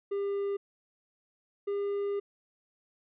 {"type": "tone pair in turn", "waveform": "triangle", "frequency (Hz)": [400, 403.2], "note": ["G4", "G4"], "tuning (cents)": [35, 49], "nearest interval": "unison", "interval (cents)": 14, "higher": "second", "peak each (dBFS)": -27, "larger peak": "neither", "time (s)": [[0.11, 0.57], [1.67, 2.2]], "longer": "second", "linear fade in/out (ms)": 10, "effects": ["resampled to 8000 Hz"]}